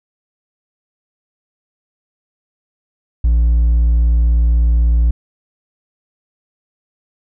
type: tone with hard clipping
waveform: sine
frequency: 58.1 Hz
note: A#1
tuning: 5 cents flat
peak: -10 dBFS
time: 3.24-5.11 s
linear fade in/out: 5 ms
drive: 2 dB
effects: none